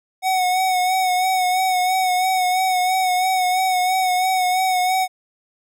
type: tone with vibrato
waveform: square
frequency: 741 Hz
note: F#5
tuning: 2 cents sharp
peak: -17 dBFS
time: 0.22-5.08 s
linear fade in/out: 50 ms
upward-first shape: sine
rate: 3 Hz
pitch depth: 35 cents each way
effects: none